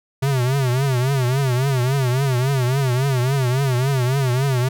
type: tone with vibrato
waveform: square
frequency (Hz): 130.81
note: C3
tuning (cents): 0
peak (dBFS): -17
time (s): 0.22-4.69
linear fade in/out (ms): 10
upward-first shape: triangle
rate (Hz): 3.6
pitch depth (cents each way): 150
effects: none